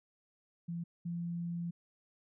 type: tone pair in turn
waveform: sine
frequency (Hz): 170 / 171.28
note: F3 / F3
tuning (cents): -46 / -33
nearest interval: unison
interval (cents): 13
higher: second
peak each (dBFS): -36 / -35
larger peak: second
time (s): 0.68-0.84 / 1.05-1.71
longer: second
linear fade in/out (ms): 10
effects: none